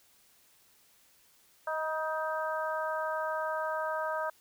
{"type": "harmonic tone with a mistuned harmonic", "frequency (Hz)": 313.6, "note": "D#4", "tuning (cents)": 14, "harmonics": [2, 3, 4, 5], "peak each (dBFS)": [-34, -36, -37, -38], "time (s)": [1.67, 4.3], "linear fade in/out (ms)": 5, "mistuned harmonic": 3, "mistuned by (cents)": 24, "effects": ["white hiss -64 dBFS RMS until 4.4 s"]}